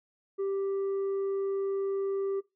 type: tone with tanh clipping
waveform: sine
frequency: 392 Hz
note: G4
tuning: in tune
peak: -29 dBFS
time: 0.38-2.41 s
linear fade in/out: 20 ms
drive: 3 dB
effects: noise-tail reverb RT60 0.2 s tail -19 dB re dry